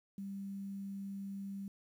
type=tone with quantisation; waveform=sine; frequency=197.1 Hz; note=G3; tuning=10 cents sharp; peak=-40 dBFS; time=0.18-1.68 s; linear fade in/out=2 ms; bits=11; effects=none